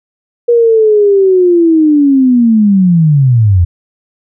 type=linear sweep; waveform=sine; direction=down; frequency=480 to 82.4 Hz; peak=-4 dBFS; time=0.48-3.65 s; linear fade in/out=10 ms; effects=none